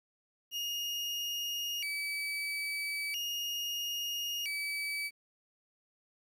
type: tone with vibrato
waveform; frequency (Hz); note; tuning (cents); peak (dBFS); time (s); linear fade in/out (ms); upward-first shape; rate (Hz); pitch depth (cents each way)
35% pulse; 2558; D#7; +47; -32; 0.51-5.11; 50; square; 0.38; 190
effects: 11-bit